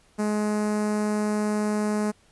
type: tone with notch filter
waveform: sawtooth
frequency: 210.7 Hz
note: G#3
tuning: 25 cents sharp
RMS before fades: -25 dBFS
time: 0.18-2.12 s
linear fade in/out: 20 ms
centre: 3300 Hz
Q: 0.57
effects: pink hiss -60 dBFS RMS until 2.31 s + resampled to 24000 Hz